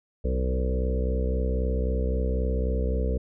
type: harmonic tone with a mistuned harmonic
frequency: 63.8 Hz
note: C2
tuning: 43 cents flat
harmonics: 1 / 2 / 3 / 4 / 5 / 6 / 7 / 8 / 9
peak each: -24 / -38 / -34 / -38 / -41 / -42 / -33 / -35 / -40 dBFS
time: 0.24-3.18 s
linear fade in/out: 10 ms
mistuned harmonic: 8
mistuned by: -17 cents
effects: none